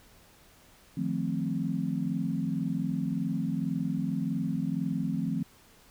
sine chord, F dominant seventh, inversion third, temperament equal with one note detuned, 155.56 / 177.36 / 220 / 261.6 Hz, Eb3 / F3 / A3 / C4, 0 / +27 / 0 / 0 cents, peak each -34 / -32 / -34 / -33 dBFS, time 0.97-5.43 s, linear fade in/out 5 ms, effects pink hiss -58 dBFS RMS until 5.9 s

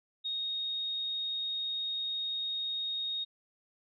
sine tone, 3729 Hz, A#7, in tune, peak -32 dBFS, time 0.24-3.25 s, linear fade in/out 20 ms, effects none

